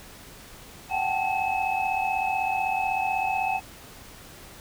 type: tone cluster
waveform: sine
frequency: 743 / 779 / 870 / 2586 Hz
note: F#5 / G5 / A5 / E7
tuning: +7 / -11 / -20 / -34 cents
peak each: -29 / -27 / -31 / -30 dBFS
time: 0.89-3.61 s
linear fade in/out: 50 ms
effects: pink hiss -46 dBFS RMS until 4.6 s